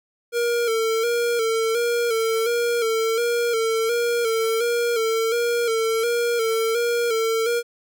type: tone with vibrato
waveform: square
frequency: 461.5 Hz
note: A#4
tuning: 17 cents flat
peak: -20 dBFS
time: 0.32-7.63 s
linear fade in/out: 50 ms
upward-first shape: square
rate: 1.4 Hz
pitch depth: 45 cents each way
effects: none